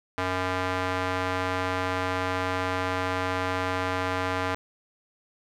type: tone with band-pass filter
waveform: square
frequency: 92.1 Hz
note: F#2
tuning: 7 cents flat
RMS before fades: -28 dBFS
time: 0.18-4.55 s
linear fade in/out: 0 ms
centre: 1300 Hz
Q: 0.84
effects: none